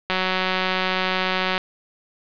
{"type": "click train", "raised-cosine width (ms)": 0.3, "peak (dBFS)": -6, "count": 276, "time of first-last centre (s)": [0.1, 1.578], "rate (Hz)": 186, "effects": ["resampled to 11025 Hz", "7-bit"]}